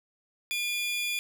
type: tone pair together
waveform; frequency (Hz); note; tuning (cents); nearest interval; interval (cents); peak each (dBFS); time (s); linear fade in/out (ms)
40% pulse; 2417 / 3421; D7 / A7; +49 / -49; tritone; 602; -29 / -33; 0.51-1.19; 0
effects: none